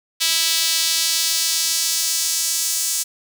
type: tone with high-pass filter sweep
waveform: sawtooth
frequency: 327.4 Hz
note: E4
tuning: 12 cents flat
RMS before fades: -20 dBFS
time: 0.2-3.04 s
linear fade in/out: 20 ms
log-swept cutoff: 3800 to 6800 Hz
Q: 1.4
effects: none